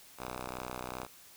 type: ring-modulated tone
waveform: 5% pulse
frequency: 62.6 Hz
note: B1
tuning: 24 cents sharp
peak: -25 dBFS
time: 0.17-1.08 s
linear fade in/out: 50 ms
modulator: 644 Hz
effects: white hiss -56 dBFS RMS until 1.36 s